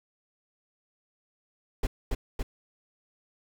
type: noise with echo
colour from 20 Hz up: brown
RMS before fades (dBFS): -26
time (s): 1.83-1.87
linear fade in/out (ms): 5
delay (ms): 280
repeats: 2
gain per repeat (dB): -2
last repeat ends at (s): 2.43
effects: none